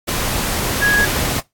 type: tone in noise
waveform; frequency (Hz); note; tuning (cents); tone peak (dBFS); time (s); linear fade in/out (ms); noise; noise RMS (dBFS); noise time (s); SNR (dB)
sine; 1661.2; G#6; 0; -12; 0.81-1.06; 20; pink; -20; 0.07-1.41; +5
effects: noise-tail reverb RT60 0.2 s tail -22 dB re dry + AAC 64 kbps